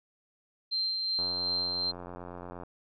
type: tone with tremolo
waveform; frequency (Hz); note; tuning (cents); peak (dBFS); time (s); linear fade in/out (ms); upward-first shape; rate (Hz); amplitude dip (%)
sine; 4144; C8; -17; -27; 0.71-1.92; 20; sine; 2.7; 30
type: click train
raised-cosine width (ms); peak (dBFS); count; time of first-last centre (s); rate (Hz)
1; -28; 129; 1.19-2.635; 88.6
effects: none